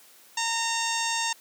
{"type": "harmonic tone", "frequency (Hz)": 917, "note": "A#5", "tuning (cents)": -29, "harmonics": [1, 2, 3, 4, 5, 6, 7, 8, 9], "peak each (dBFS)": [-30, -33, -34, -34, -38, -35, -34, -36, -39], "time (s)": [0.37, 1.33], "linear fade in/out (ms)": 5, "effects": ["white hiss -54 dBFS RMS until 1.4 s", "high-pass 200 Hz 12 dB/octave"]}